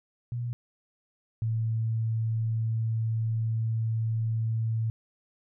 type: tone pair in turn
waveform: sine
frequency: 120 / 112.36 Hz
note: B2 / A2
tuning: -49 / +37 cents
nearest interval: minor second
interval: 114 cents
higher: first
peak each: -29 / -25 dBFS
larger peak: second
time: 0.32-0.53 / 1.42-4.9 s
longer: second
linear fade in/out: 0 ms
effects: none